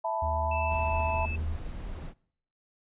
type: chord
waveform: sine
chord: E suspended fourth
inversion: none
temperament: just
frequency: 659.3 / 879 / 988.9 Hz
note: E5 / A5 / B5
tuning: 0 / -2 / +2 cents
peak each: -31 / -31 / -34 dBFS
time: 0.04-1.26 s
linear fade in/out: 10 ms
type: tone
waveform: triangle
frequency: 77.78 Hz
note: D#2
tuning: in tune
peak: -28 dBFS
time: 0.22-1.57 s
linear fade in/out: 5 ms
type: tone with pitch glide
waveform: sine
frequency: 2637 to 2620 Hz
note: E7 to E7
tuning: 0 to -11 cents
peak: -35 dBFS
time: 0.51-1.36 s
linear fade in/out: 5 ms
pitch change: -11 cents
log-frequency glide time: 0.72-1.11 s
type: noise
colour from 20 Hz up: brown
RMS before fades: -38 dBFS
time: 0.68-2.14 s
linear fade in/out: 50 ms
effects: noise-tail reverb RT60 0.6 s tail -22 dB re dry + resampled to 8000 Hz